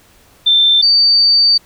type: tone pair in turn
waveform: sine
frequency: 3563 / 4603 Hz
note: A7 / D8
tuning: +21 / -36 cents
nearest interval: major third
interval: 443 cents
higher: second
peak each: -7 dBFS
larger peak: neither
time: 0.46-0.82 / 0.82-1.58 s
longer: second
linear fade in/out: 10 ms
effects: pink hiss -48 dBFS RMS until 1.65 s